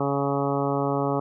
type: harmonic tone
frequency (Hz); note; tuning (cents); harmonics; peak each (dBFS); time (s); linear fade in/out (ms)
140; C#3; +18; 1 / 2 / 3 / 4 / 5 / 6 / 7 / 8 / 9; -29 / -28 / -28 / -30 / -32 / -32 / -37 / -33 / -36; 0-1.2; 5
effects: none